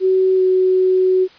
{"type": "tone with pitch glide", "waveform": "sine", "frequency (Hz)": [376.2, 372.3], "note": ["F#4", "F#4"], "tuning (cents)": [29, 11], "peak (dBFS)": -11, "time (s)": [0, 1.28], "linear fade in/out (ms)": 50, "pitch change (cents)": -18, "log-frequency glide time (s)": [0.36, 0.41], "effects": ["white hiss -46 dBFS RMS until 1.38 s", "resampled to 11025 Hz"]}